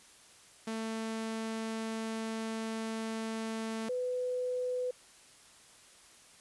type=tone pair in turn; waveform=sawtooth / sine; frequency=222.9 / 500.4 Hz; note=A3 / B4; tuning=+23 / +23 cents; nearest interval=octave + major second; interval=1400 cents; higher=second; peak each=-31 / -31 dBFS; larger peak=neither; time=0.67-3.89 / 3.89-4.91 s; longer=first; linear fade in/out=5 ms; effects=white hiss -58 dBFS RMS until 6.4 s + resampled to 24000 Hz